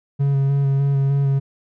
triangle tone with vibrato, 138.59 Hz, C#3, in tune, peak -13 dBFS, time 0.19-1.4 s, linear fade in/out 20 ms, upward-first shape square, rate 3.3 Hz, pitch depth 16 cents each way, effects none

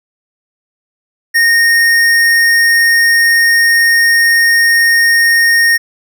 sine tone with hard clipping, 1849 Hz, A#6, 15 cents flat, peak -8 dBFS, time 1.34-5.78 s, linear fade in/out 20 ms, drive 15 dB, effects none

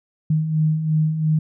sine beating tone pair, 153.6 / 156.5 Hz, D#3 / D#3, -22 / +10 cents, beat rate 2.9 Hz, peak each -25 / -17 dBFS, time 0.3-1.39 s, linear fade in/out 5 ms, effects none

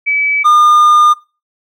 sine / triangle tone pair in turn, 2293 / 1211.6 Hz, D7 / D#6, -42 / -46 cents, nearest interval major seventh, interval 1104 cents, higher first, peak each -10 / -3 dBFS, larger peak second, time 0.06-0.44 / 0.44-1.14 s, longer second, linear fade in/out 20 ms, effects noise-tail reverb RT60 0.3 s tail -20 dB re dry

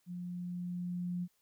sine tone with level ramp, 177.3 Hz, F3, 26 cents sharp, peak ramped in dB -39 to -33 dBFS, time 0.06-1.28 s, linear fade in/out 50 ms, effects white hiss -75 dBFS RMS until 1.41 s

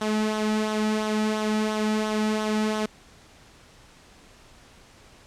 sawtooth tone with flanger, 214.9 Hz, A3, 41 cents flat, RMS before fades -25 dBFS, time 0.01-2.86 s, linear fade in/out 5 ms, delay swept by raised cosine 0.41 to 1.91 ms, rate 2.9 Hz, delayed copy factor -0.5, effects pink hiss -52 dBFS RMS until 5.26 s + low-pass 8000 Hz 12 dB/octave

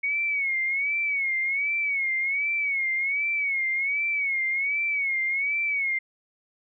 sine tone with vibrato, 2217 Hz, C#7, in tune, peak -23 dBFS, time 0.03-5.99 s, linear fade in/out 10 ms, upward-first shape sine, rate 1.3 Hz, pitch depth 96 cents each way, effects none

